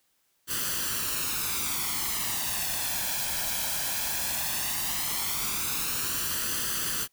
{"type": "noise with flanger", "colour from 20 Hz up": "white", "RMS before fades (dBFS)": -30, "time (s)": [0.47, 7.08], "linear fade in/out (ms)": 50, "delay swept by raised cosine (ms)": [0.65, 1.25], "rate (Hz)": 0.16, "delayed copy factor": 0.6, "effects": ["white hiss -71 dBFS RMS until 7.12 s"]}